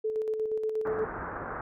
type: tone with tremolo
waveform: sine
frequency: 435.7 Hz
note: A4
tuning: 17 cents flat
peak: -26 dBFS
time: 0.04-1.05 s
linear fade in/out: 10 ms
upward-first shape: square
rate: 8.4 Hz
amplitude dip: 40%
type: low-pass noise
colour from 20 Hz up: white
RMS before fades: -37 dBFS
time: 0.85-1.61 s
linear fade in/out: 2 ms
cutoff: 1600 Hz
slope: 48 dB/octave
effects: none